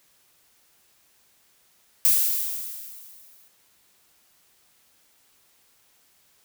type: noise with exponential decay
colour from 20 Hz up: violet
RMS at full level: -17 dBFS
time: 2.05-3.48 s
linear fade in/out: 0 ms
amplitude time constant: 310 ms
effects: white hiss -62 dBFS RMS until 6.44 s